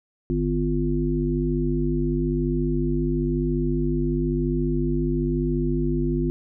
harmonic tone with a mistuned harmonic, 50.5 Hz, G#1, 48 cents flat, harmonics 1 / 3 / 5 / 7, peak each -26 / -26 / -26 / -26 dBFS, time 0.3-6.3 s, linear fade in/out 0 ms, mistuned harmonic 7, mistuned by -32 cents, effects none

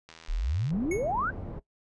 click train, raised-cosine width 0.2 ms, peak -30 dBFS, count 51, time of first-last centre 0.09-0.705 s, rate 81.3 Hz
sine exponential sweep, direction up, 30.65 to 1623 Hz, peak -26 dBFS, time 0.28-1.31 s, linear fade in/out 20 ms
pink low-pass noise, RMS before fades -38 dBFS, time 0.7-1.6 s, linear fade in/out 20 ms, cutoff 560 Hz, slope 12 dB/octave
square tone with exponential decay, 2200 Hz, C#7, 14 cents flat, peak -32 dBFS, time 0.91-1.12 s, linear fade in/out 5 ms, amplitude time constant 45 ms
effects noise-tail reverb RT60 0.1 s tail -17 dB re dry + resampled to 24000 Hz

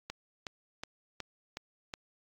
click train, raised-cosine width 0.2 ms, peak -21 dBFS, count 6, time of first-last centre 0.1-1.938 s, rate 2.72 Hz, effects AAC 64 kbps

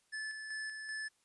square tone with tremolo, 1738 Hz, A6, 22 cents flat, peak -39 dBFS, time 0.12-1.09 s, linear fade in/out 20 ms, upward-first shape square, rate 2.6 Hz, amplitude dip 40%, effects white hiss -74 dBFS RMS until 1.24 s + resampled to 24000 Hz

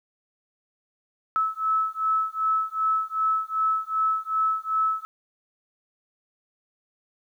sine beating tone pair, 1300 / 1302.6 Hz, E6 / E6, -24 / -21 cents, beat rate 2.6 Hz, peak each -25 dBFS, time 1.36-5.05 s, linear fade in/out 0 ms, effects 10-bit

